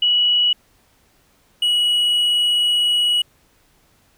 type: tone pair in turn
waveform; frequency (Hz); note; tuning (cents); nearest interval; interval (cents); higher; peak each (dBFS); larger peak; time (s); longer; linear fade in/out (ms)
sine / triangle; 2932 / 2919; F#7 / F#7; -16 / -24; unison; 8; first; -13; neither; 0.02-0.53 / 1.62-3.22; second; 5
effects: pink hiss -58 dBFS RMS until 4.17 s